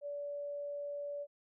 sine tone, 576 Hz, D5, 34 cents flat, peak -38 dBFS, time 0.01-1.27 s, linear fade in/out 50 ms, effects none

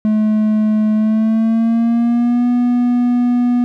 triangle tone with pitch glide, 214.8 to 243.9 Hz, A3 to B3, -41 to -21 cents, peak -9 dBFS, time 0.05-3.64 s, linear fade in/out 0 ms, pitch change +220 cents, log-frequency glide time 0.94-2.47 s, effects none

